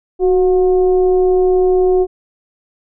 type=tone with frequency modulation; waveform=sine; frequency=370 Hz; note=F#4; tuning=in tune; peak=-9 dBFS; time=0.19-2.07 s; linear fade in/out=50 ms; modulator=352 Hz; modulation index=0.44; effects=none